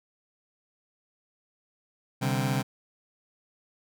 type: chord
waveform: sawtooth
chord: C suspended second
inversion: none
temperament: just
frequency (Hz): 130.81 / 147.16 / 196.22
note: C3 / D3 / G3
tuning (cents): 0 / +4 / +2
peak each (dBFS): -23 / -27 / -27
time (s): 2.21-2.63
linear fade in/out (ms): 20
effects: none